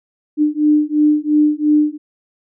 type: beating tone pair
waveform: sine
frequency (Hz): 298.9 / 301.8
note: D4 / D4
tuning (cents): +31 / +47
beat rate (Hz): 2.9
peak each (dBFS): -14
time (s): 0.37-1.98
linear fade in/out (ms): 50
effects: none

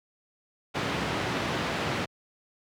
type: band-pass noise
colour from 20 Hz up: pink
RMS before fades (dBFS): -30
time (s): 0.74-2.06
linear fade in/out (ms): 20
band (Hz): 110 to 3300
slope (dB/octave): 12
effects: high-pass 60 Hz 12 dB/octave

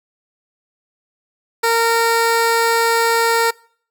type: tone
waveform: 15% pulse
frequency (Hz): 460.4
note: A#4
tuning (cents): -22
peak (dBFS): -7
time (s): 1.63-3.51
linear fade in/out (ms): 10
effects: noise-tail reverb RT60 0.5 s tail -23 dB re dry

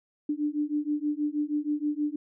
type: beating tone pair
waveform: sine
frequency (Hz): 293.7 / 300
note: D4 / D4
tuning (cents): 0 / +37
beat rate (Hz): 6.3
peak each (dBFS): -29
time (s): 0.29-2.16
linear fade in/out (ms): 5
effects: none

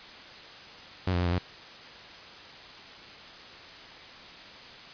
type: tone with pitch steps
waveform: sawtooth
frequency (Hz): 92.5 / 87.7 / 89.7 / 86.1 / 90.3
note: F#2 / F2 / F2 / F2 / F#2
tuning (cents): 0 / +8 / +47 / -24 / -42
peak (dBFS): -21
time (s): 1.07-1.385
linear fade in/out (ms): 5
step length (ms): 63
effects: white hiss -46 dBFS RMS until 4.93 s + resampled to 11025 Hz

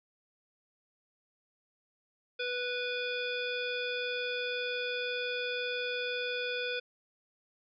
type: harmonic tone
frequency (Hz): 492.9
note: B4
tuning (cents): -3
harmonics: 1 / 3 / 5 / 7 / 9 / 10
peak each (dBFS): -36 / -38 / -38 / -40 / -50 / -48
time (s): 2.39-6.8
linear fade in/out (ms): 10
effects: none

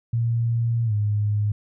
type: tone with pitch glide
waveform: sine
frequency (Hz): 116.54 to 104.43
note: A#2 to G#2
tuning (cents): 0 to +10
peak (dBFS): -19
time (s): 0.13-1.52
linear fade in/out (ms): 5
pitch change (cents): -190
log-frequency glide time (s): 0.85-0.93
effects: none

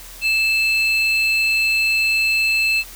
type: tone pair together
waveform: triangle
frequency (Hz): 2637 / 4186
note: E7 / C8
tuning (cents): 0 / 0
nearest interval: minor sixth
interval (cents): 800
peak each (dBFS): -14 / -23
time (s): 0.21-2.84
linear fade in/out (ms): 50
effects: added 41 Hz sine -41 dBFS peak until 2.95 s + white hiss -39 dBFS RMS until 2.95 s

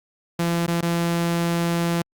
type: tone with dropouts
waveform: sawtooth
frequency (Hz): 170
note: F3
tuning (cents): -46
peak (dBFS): -16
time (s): 0.39-2.02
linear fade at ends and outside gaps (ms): 5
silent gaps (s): 0.665-0.679 / 0.81-0.826
effects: Opus 48 kbps

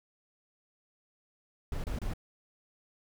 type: noise bursts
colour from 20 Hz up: brown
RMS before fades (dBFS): -34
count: 3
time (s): 1.72-2.136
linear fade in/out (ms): 2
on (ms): 120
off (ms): 28
effects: none

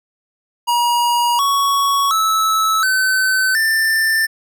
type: tone with pitch steps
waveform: square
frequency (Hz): 955 / 1116.2 / 1304.6 / 1524.7 / 1782.1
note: A#5 / C#6 / E6 / G6 / A6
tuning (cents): +42 / +12 / -18 / -48 / +22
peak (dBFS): -14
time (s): 0.67-4.27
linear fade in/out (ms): 20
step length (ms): 720
effects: none

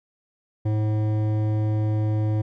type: tone with hard clipping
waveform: sine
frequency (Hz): 107.4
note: A2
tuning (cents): -41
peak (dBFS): -22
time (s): 0.65-2.42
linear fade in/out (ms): 10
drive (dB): 12
effects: none

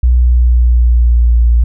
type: tone with pitch glide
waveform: sine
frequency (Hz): 61.2 to 58.44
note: B1 to A#1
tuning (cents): -15 to +5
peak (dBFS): -5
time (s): 0.03-1.64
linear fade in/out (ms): 5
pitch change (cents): -80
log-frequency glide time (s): 0.17-1.41
effects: none

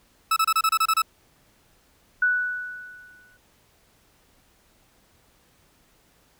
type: tone bursts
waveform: 40% pulse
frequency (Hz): 1306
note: E6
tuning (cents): -17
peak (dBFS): -17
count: 9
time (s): 0.31-1.02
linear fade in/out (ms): 5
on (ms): 54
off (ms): 28
type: tone with exponential decay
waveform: sine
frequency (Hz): 1480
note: F#6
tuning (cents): 0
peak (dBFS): -16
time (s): 2.22-3.37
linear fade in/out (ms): 5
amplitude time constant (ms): 250
effects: pink hiss -61 dBFS RMS until 6.39 s

